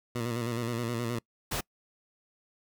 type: tone with vibrato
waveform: 15% pulse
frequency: 118 Hz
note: A#2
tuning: 22 cents sharp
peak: -24 dBFS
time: 0.15-1.19 s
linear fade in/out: 5 ms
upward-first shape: square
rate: 9.5 Hz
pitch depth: 50 cents each way
type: noise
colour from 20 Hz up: pink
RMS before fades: -32 dBFS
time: 1.51-1.61 s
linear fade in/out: 10 ms
effects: noise-tail reverb RT60 0.1 s tail -25 dB re dry